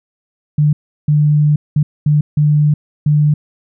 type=tone bursts at uneven times; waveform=sine; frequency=149.1 Hz; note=D3; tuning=27 cents sharp; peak=-8 dBFS; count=6; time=0.58-0.73 / 1.08-1.56 / 1.76-1.83 / 2.06-2.21 / 2.37-2.74 / 3.06-3.34 s; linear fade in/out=5 ms; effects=none